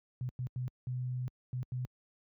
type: tone bursts at uneven times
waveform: sine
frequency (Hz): 125.9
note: B2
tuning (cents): +34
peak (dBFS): -33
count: 6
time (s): 0.21-0.29 / 0.39-0.47 / 0.56-0.68 / 0.87-1.28 / 1.53-1.63 / 1.72-1.85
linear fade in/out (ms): 0
effects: high-pass 60 Hz 12 dB/octave